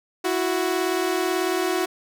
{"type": "tone pair together", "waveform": "sawtooth", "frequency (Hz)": [331.1, 369.3], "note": ["E4", "F#4"], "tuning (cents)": [8, -3], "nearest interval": "major second", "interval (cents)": 189, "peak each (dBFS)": [-22, -19], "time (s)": [0.24, 1.86], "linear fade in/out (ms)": 10, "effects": []}